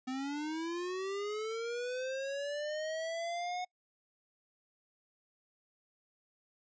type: linear sweep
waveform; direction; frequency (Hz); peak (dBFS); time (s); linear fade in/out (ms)
square; up; 254.1 to 731; -36; 0.07-3.65; 10
effects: noise-tail reverb RT60 0.1 s tail -26 dB re dry + resampled to 16000 Hz